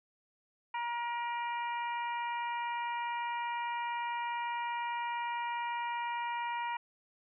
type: harmonic tone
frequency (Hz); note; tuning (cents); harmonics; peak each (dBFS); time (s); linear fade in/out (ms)
474.4; A#4; +30; 2 / 3 / 4 / 5 / 6; -34 / -47 / -44 / -44 / -50; 0.74-6.77; 5
effects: none